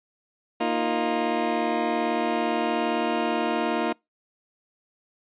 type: chord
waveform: 20% pulse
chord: Bb suspended fourth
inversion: none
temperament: just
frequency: 233.1 / 310.8 / 349.6 Hz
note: Bb3 / Eb4 / F4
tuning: 0 / -2 / +2 cents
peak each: -23 dBFS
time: 0.6-3.93 s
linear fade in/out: 10 ms
effects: noise-tail reverb RT60 0.2 s tail -26 dB re dry + resampled to 8000 Hz